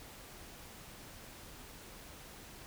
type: silence
effects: pink hiss -52 dBFS RMS until 2.66 s